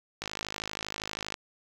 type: click train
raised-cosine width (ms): 0.2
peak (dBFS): -16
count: 60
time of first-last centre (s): 0.22-1.342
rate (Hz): 52.6
effects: 7-bit